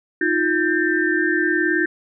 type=tone cluster; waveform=sine; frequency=314.4 / 353.6 / 1576 / 1799 Hz; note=D#4 / F4 / G6 / A6; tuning=+18 / +22 / +9 / +38 cents; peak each=-22 dBFS; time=0.21-1.86 s; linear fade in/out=5 ms; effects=none